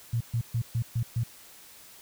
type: tone bursts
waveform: sine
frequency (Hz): 116.9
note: A#2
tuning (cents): +5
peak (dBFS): -24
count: 6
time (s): 0.13-1.236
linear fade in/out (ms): 5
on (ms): 76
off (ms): 130
effects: white hiss -51 dBFS RMS until 2.01 s